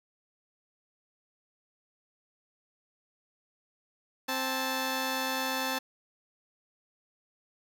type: tone pair together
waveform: 10% pulse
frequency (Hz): 262.4 / 876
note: C4 / A5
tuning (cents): +5 / -8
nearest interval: octave + major sixth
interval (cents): 2087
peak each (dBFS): -24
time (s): 4.28-5.79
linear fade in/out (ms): 10
effects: none